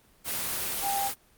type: tone in noise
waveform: sine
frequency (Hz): 795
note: G5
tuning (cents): +24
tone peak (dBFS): -27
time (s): 0.81-1.11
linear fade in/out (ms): 50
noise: white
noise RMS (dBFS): -31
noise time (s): 0.24-1.15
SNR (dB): +1
effects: pink hiss -61 dBFS RMS until 1.37 s + Opus 24 kbps